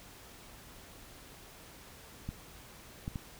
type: clicks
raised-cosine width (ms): 5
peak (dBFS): -24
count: 3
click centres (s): 2.29 / 3.079 / 3.158
effects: pink hiss -53 dBFS RMS until 3.39 s